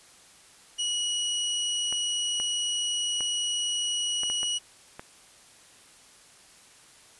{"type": "tone", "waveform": "sawtooth", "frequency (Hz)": 2917, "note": "F#7", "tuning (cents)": -25, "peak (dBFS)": -23, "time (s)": [0.78, 4.59], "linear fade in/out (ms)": 20}
{"type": "clicks", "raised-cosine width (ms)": 0.5, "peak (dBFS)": -23, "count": 7, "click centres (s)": [1.926, 2.4, 3.207, 4.234, 4.3, 4.431, 4.995]}
{"effects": ["white hiss -54 dBFS RMS until 7.19 s", "resampled to 24000 Hz"]}